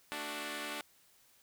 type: chord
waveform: 5% pulse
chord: D major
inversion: second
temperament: equal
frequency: 220 / 293.7 / 370 Hz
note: A3 / D4 / F#4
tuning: 0 / 0 / 0 cents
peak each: -35 / -29 / -34 dBFS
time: 0.12-0.81 s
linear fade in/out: 0 ms
effects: white hiss -66 dBFS RMS until 1.42 s